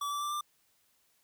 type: tone with pitch steps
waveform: square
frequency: 1151 / 1163 / 1175.2 / 1187.5 Hz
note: D6 / D6 / D6 / D6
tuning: -35 / -17 / +1 / +19 cents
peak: -33 dBFS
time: 0.01-0.41 s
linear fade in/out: 5 ms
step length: 100 ms
effects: white hiss -71 dBFS RMS until 1.23 s